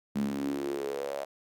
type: tone with high-pass filter sweep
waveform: sawtooth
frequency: 69.8 Hz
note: C#2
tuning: 13 cents sharp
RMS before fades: -33 dBFS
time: 0.15-1.25 s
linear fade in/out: 10 ms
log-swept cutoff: 200 to 620 Hz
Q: 7.3
effects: none